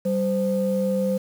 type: tone pair together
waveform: sine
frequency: 193.7 / 517.1 Hz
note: G3 / C5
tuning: -20 / -20 cents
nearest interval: octave + perfect fourth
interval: 1700 cents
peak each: -22 dBFS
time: 0.05-1.18 s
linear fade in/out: 10 ms
effects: tanh soft clip ceiling -13 dBFS + 7-bit